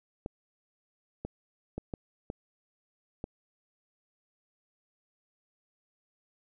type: clicks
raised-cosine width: 2 ms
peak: -22 dBFS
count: 6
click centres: 0.261 / 1.25 / 1.78 / 1.938 / 2.301 / 3.241 s
effects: none